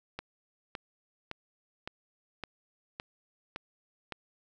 click train, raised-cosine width 0.3 ms, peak -21 dBFS, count 8, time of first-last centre 0.19-4.123 s, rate 1.78 Hz, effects none

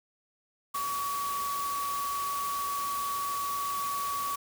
sine tone in noise, 1132 Hz, C#6, 36 cents sharp, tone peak -30 dBFS, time 0.74-4.36 s, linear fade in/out 10 ms, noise white, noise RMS -39 dBFS, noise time 0.74-4.36 s, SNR +6 dB, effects none

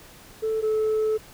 sine tone pair in turn, 440 / 434.2 Hz, A4 / A4, 0 / -23 cents, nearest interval unison, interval 23 cents, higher first, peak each -21 / -18 dBFS, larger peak second, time 0.42-0.62 / 0.62-1.18 s, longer second, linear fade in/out 20 ms, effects tanh soft clip ceiling -19 dBFS + pink hiss -48 dBFS RMS until 1.33 s

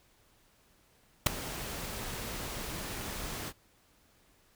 pink noise with ADSR envelope, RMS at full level -19 dBFS, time 1.26-3.53 s, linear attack 8 ms, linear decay 5 ms, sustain -20 dB, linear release 51 ms, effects pink hiss -66 dBFS RMS until 4.55 s

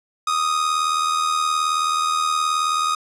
45% pulse tone with amplitude modulation, 1244.5 Hz, D#6, in tune, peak -16 dBFS, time 0.27-2.95 s, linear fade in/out 5 ms, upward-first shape sine, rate 78.9 Hz, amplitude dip 55%, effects resampled to 22050 Hz + 8-bit

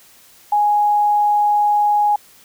sine tone, 830.6 Hz, G#5, in tune, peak -12 dBFS, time 0.52-2.16 s, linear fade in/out 5 ms, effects white hiss -48 dBFS RMS until 2.44 s

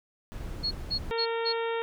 brown noise, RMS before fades -37 dBFS, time 0.32-1.11 s, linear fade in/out 0 ms
sine tone bursts, 4323 Hz, C#8, 44 cents flat, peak -26 dBFS, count 4, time 0.63-1.532 s, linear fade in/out 20 ms, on 83 ms, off 190 ms
harmonic tone, 459 Hz, A#4, 27 cents flat, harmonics 1 / 2 / 3 / 4 / 5 / 6 / 7 / 8, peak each -29 / -35 / -39 / -41 / -43 / -45 / -46 / -47 dBFS, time 1.11-1.82 s, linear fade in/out 0 ms
effects none

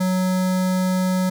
square tone with notch filter, 185 Hz, F#3, in tune, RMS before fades -20 dBFS, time 0-1.3 s, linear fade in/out 10 ms, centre 2700 Hz, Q 1.7, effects none

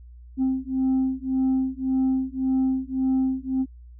sine beating tone pair, 261.6 / 263.4 Hz, C4 / C4, 0 / +12 cents, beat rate 1.8 Hz, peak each -22 dBFS, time 0.37-3.66 s, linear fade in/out 50 ms, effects tanh soft clip ceiling -17 dBFS + added 60 Hz sine -42 dBFS peak until 3.99 s

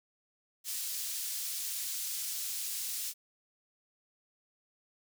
pink high-pass noise, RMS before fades -37 dBFS, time 0.64-3.14 s, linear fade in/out 50 ms, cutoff 5500 Hz, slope 12 dB/octave, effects none

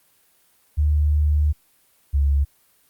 sine tone pair in turn, 74.7 / 70.26 Hz, D2 / C#2, +30 / +24 cents, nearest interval minor second, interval 106 cents, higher first, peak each -15 dBFS, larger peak neither, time 0.77-1.53 / 2.13-2.45 s, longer first, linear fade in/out 20 ms, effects white hiss -60 dBFS RMS until 2.89 s + Opus 32 kbps

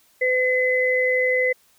sine tone pair together, 507 / 2028 Hz, B4 / B6, +45 / +45 cents, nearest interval 2 octaves, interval 2400 cents, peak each -20 dBFS, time 0.21-1.53 s, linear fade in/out 10 ms, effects white hiss -59 dBFS RMS until 1.78 s

